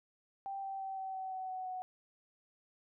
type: tone with pitch steps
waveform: sine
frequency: 784 / 777.7 / 771.4 / 765.2 / 759 / 752.9 / 746.9 / 740.9 Hz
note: G5 / G5 / G5 / G5 / F#5 / F#5 / F#5 / F#5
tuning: 0 / -14 / -28 / -42 / +44 / +30 / +16 / +2 cents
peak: -38 dBFS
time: 0.46-1.82 s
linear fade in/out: 0 ms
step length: 170 ms
effects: none